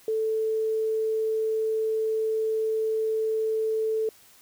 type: tone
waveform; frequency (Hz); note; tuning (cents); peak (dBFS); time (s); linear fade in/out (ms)
sine; 440; A4; 0; -23; 0.08-4.09; 2
effects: white hiss -55 dBFS RMS until 4.41 s